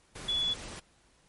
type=tone in noise; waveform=sine; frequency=3414 Hz; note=G#7; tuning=47 cents sharp; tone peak=-27 dBFS; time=0.28-0.54 s; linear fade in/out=10 ms; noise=pink; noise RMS=-43 dBFS; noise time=0.15-0.8 s; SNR=+13 dB; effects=pink hiss -65 dBFS RMS until 1.28 s + MP3 48 kbps